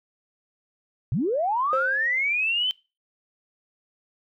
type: linear sweep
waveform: sine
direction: up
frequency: 98 to 3100 Hz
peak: -21 dBFS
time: 1.12-2.71 s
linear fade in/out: 0 ms
type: tone with exponential decay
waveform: triangle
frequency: 529 Hz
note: C5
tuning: 19 cents sharp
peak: -19 dBFS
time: 1.73-2.29 s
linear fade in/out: 1 ms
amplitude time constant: 120 ms
effects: noise-tail reverb RT60 0.3 s tail -23 dB re dry + tanh soft clip ceiling -10 dBFS

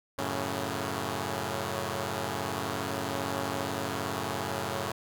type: chord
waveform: 5% pulse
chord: F# minor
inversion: none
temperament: equal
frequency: 92.5 / 110 / 138.59 Hz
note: F#2 / A2 / C#3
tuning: 0 / 0 / 0 cents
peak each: -24 dBFS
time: 0.18-4.92 s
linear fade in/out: 5 ms
effects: none

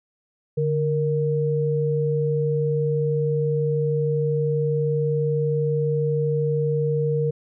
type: tone pair together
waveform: sine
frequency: 146.64 / 466.2 Hz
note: D3 / A#4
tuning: -2 / 0 cents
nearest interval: octave + minor sixth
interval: 2002 cents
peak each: -22 / -22 dBFS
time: 0.57-7.31 s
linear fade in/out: 10 ms
effects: none

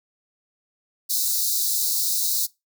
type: high-pass noise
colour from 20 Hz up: white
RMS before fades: -23 dBFS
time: 1.09-2.47 s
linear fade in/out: 20 ms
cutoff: 3800 Hz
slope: 96 dB/octave
effects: noise-tail reverb RT60 0.2 s tail -21 dB re dry

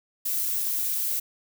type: noise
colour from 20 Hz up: violet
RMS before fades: -27 dBFS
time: 0.25-1.2 s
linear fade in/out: 10 ms
effects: none

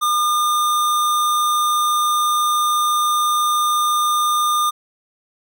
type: tone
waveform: square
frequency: 1209 Hz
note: D6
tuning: 50 cents sharp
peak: -16 dBFS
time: 0.01-4.71 s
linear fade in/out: 20 ms
effects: none

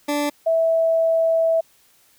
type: tone pair in turn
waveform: 20% pulse / sine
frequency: 291.7 / 654.8 Hz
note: D4 / E5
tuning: -12 / -12 cents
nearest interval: octave + major second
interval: 1400 cents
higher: second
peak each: -15 dBFS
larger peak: neither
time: 0.08-0.3 / 0.46-1.61 s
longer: second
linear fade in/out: 10 ms
effects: white hiss -57 dBFS RMS until 2.18 s

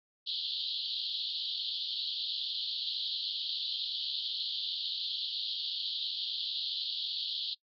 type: band-pass noise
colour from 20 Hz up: white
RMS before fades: -36 dBFS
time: 0.26-7.55 s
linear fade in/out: 20 ms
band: 3100 to 4500 Hz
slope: 96 dB/octave
effects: noise-tail reverb RT60 0.1 s tail -23 dB re dry

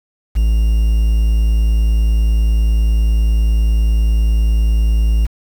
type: tone with quantisation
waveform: triangle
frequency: 55 Hz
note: A1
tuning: in tune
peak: -8 dBFS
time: 0.35-5.27 s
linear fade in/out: 20 ms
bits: 6
effects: none

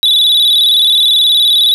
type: tone with vibrato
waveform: triangle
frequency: 3658 Hz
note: A#7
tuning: 33 cents flat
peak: -5 dBFS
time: 0.03-1.74 s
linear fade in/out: 0 ms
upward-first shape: square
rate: 19 Hz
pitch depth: 87 cents each way
effects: none

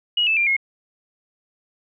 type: tone with pitch steps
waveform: sine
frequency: 2900 / 2629 / 2383 / 2160 Hz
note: F#7 / E7 / D7 / C#7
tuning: -35 / -5 / +25 / -45 cents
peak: -16 dBFS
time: 0.17-0.566 s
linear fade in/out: 5 ms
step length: 99 ms
effects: none

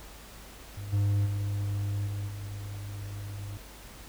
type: tone with level steps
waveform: triangle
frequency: 101.2 Hz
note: G#2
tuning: 44 cents flat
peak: -34 / -21 / -26 / -29 / -34 dBFS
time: 0.77-3.57 s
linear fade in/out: 0 ms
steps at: 0.92 / 1.25 / 2.06 / 2.27 s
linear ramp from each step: 20 ms
effects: added 50 Hz sine -49 dBFS peak until 4.08 s + pink hiss -49 dBFS RMS until 4.08 s

